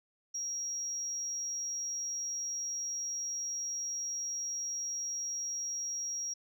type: tone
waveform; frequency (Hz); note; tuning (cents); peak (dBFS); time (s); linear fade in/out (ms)
sine; 5650; F8; +19; -33; 0.34-6.34; 10
effects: tanh soft clip ceiling -30 dBFS